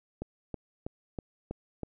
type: click train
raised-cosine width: 2 ms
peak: -22 dBFS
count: 6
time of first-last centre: 0.22-1.833 s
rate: 3.1 Hz
effects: none